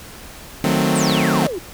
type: chord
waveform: sawtooth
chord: D# diminished seventh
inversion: none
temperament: equal with one note detuned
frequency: 155.56 / 185 / 222.2 / 261.6 Hz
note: D#3 / F#3 / A3 / C4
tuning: 0 / 0 / +17 / 0 cents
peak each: -17 dBFS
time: 0.64-1.47 s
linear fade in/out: 2 ms
type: exponential sweep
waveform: sine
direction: down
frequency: 9310 to 322.1 Hz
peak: -23 dBFS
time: 0.95-1.59 s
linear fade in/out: 10 ms
effects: pink hiss -38 dBFS RMS until 1.73 s